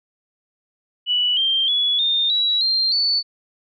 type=tone with pitch steps; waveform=sine; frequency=2954 / 3166 / 3393 / 3637 / 3898 / 4178 / 4477 Hz; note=F#7 / G7 / G#7 / A#7 / B7 / C8 / C#8; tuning=-3 / +17 / +36 / -43 / -23 / -3 / +16 cents; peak=-16 dBFS; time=1.06-3.23 s; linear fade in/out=50 ms; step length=310 ms; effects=none